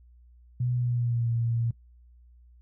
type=tone with pitch glide; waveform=sine; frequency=123.47 to 116.54 Hz; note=B2 to A#2; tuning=0 to 0 cents; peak=-24 dBFS; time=0.6-1.71 s; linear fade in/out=5 ms; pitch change=-100 cents; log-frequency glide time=0.75-1.3 s; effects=noise-tail reverb RT60 0.1 s tail -20 dB re dry + added 60 Hz sine -52 dBFS peak until 2.61 s